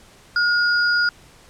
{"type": "tone pair together", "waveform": "sine", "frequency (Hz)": [1433, 4896], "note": ["F6", "D#8"], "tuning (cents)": [44, -29], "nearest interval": "octave + major sixth", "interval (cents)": 2127, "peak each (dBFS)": [-16, -24], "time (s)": [0.36, 1.09], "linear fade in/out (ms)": 2, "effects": ["pink hiss -49 dBFS RMS until 1.49 s", "low-pass 10000 Hz 12 dB/octave"]}